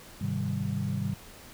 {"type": "chord", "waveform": "sine", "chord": "Ab major seventh", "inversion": "none", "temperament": "equal", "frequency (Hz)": [103.83, 130.81, 155.56, 196], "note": ["Ab2", "C3", "Eb3", "G3"], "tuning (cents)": [0, 0, 0, 0], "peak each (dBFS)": [-33, -33, -34, -32], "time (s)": [0.21, 1.14], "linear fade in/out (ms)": 5, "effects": ["tanh soft clip ceiling -18 dBFS", "pink hiss -49 dBFS RMS until 1.53 s"]}